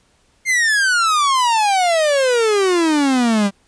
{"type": "exponential sweep", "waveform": "45% pulse", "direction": "down", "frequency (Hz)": [2131, 194.2], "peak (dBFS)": -13, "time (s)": [0.45, 3.51], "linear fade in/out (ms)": 50, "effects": ["pink hiss -58 dBFS RMS until 3.67 s", "resampled to 22050 Hz"]}